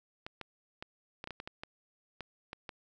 clicks, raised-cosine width 0.3 ms, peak -25 dBFS, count 12, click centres 0.265 / 0.413 / 0.825 / 1.241 / 1.274 / 1.307 / 1.401 / 1.475 / 1.635 / 2.207 / 2.531 / 2.692 s, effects none

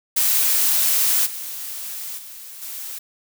blue noise with level steps, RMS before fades -18 / -31 / -38 / -32 dBFS, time 0.16-2.99 s, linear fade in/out 10 ms, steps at 1.25 / 2.17 / 2.61 s, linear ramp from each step 20 ms, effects none

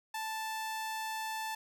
sawtooth tone, 880 Hz, A5, in tune, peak -32 dBFS, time 0.14-1.55 s, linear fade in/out 5 ms, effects 11-bit

